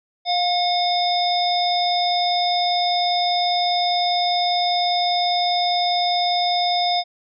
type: harmonic tone with a mistuned harmonic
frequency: 725 Hz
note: F#5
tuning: 35 cents flat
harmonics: 1 / 3 / 5 / 7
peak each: -19 / -31 / -24 / -25 dBFS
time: 0.25-7.04 s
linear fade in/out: 50 ms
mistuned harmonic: 1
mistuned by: -43 cents
effects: none